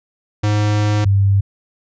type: tone pair in turn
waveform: square / sine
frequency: 104.9 / 98.72 Hz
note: G#2 / G2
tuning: +18 / +13 cents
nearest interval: minor second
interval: 105 cents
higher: first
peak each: -14 / -10 dBFS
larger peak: second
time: 0.43-1.05 / 1.05-1.41 s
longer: first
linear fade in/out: 10 ms
effects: resampled to 16000 Hz